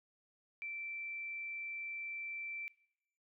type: tone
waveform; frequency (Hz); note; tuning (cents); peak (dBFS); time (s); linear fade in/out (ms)
sine; 2338; D7; -8; -40; 0.62-2.68; 0
effects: noise-tail reverb RT60 0.8 s tail -22 dB re dry